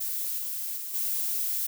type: noise with level steps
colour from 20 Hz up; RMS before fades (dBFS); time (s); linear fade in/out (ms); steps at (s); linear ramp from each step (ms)
violet; -31 / -33 / -36 / -29; 0-1.67; 10; 0.37 / 0.76 / 0.93; 20
effects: none